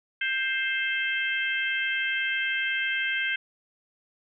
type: harmonic tone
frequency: 526 Hz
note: C5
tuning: 9 cents sharp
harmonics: 3 / 4 / 5 / 6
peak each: -28 / -30 / -32 / -34 dBFS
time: 0.21-3.36 s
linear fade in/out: 5 ms
effects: none